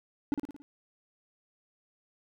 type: tone with echo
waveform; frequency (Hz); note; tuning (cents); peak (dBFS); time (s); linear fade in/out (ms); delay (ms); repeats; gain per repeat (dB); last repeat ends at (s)
triangle; 286.7; D4; -42; -22; 0.32-0.34; 0; 56; 5; -5; 0.62
effects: none